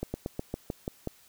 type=slowing click train; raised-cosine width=2 ms; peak=-18 dBFS; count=8; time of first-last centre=0.03-1.074 s; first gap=110 ms; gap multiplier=1.1; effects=white hiss -59 dBFS RMS until 1.28 s